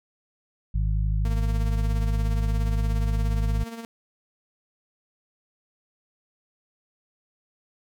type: harmonic tone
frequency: 52.2 Hz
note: G#1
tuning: 10 cents sharp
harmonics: 1 / 2 / 3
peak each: -22 / -28 / -32 dBFS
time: 0.74-3.64 s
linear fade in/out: 10 ms
type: tone with tremolo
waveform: sawtooth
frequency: 229.6 Hz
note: A#3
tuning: 26 cents flat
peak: -29 dBFS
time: 1.25-3.85 s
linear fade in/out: 0 ms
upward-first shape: sine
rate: 17 Hz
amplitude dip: 55%
effects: none